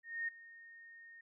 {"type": "tone with ADSR envelope", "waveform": "sine", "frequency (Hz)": 1845, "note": "A#6", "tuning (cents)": -18, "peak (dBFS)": -34, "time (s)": [0.03, 1.21], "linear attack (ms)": 250, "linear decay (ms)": 11, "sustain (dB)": -19, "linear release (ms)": 5, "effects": []}